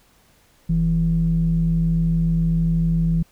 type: tone pair together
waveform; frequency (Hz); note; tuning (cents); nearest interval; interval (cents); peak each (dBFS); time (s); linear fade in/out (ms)
sine; 43.57 / 164.81; F1 / E3; -3 / 0; octave + major seventh; 2303; -22 / -16; 0.69-3.23; 10
effects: tanh soft clip ceiling -10 dBFS + pink hiss -57 dBFS RMS until 3.31 s